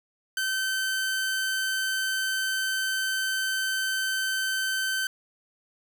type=tone; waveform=sawtooth; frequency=1540 Hz; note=G6; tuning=31 cents flat; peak=-22 dBFS; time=0.37-5.07 s; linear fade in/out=2 ms; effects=none